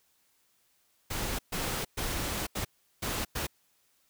pink noise bursts at uneven times, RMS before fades -33 dBFS, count 6, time 1.1-1.39 / 1.52-1.85 / 1.97-2.47 / 2.55-2.65 / 3.02-3.25 / 3.35-3.47 s, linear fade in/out 10 ms, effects white hiss -70 dBFS RMS until 4.09 s

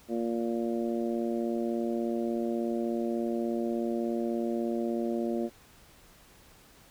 harmonic tone, 116.54 Hz, A#2, in tune, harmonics 2 / 3 / 4 / 5 / 6, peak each -31 / -32 / -39 / -37 / -42 dBFS, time 0.08-5.5 s, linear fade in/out 50 ms, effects pink hiss -57 dBFS RMS until 6.9 s

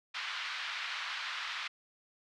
pink band-pass noise, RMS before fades -39 dBFS, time 0.14-1.68 s, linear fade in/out 10 ms, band 1200 to 4200 Hz, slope 24 dB/octave, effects none

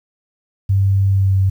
sine tone with pitch glide, 97.7 to 95.91 Hz, G2 to G2, -5 to -37 cents, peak -11 dBFS, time 0.69-1.5 s, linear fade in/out 10 ms, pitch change -32 cents, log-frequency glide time 1.09-1.38 s, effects 8-bit

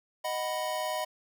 square chord, B major, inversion first, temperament equal, 622.3 / 740 / 987.8 Hz, D#5 / F#5 / B5, 0 / 0 / 0 cents, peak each -34 / -37 / -36 dBFS, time 0.24-1.05 s, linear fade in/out 10 ms, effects none

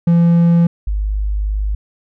triangle / sine tone pair in turn, 170 / 51.13 Hz, F3 / G#1, -46 / -26 cents, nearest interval octave + major sixth, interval 2080 cents, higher first, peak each -6 / -15 dBFS, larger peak first, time 0.07-0.67 / 0.87-1.75 s, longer second, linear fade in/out 5 ms, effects none

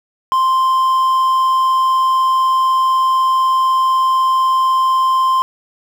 triangle tone with quantisation, 1046 Hz, C6, 1 cent flat, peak -9 dBFS, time 0.32-5.42 s, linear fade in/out 0 ms, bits 6, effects none

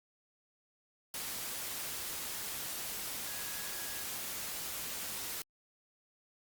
sine tone in noise, 1661.2 Hz, G#6, in tune, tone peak -51 dBFS, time 3.27-4.03 s, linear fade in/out 2 ms, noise white, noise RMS -40 dBFS, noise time 1.14-5.42 s, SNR -14 dB, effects Opus 48 kbps

